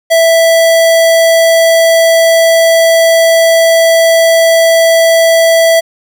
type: tone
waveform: square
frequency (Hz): 659.3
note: E5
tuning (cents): 0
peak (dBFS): -5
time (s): 0.1-5.81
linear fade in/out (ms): 20
effects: none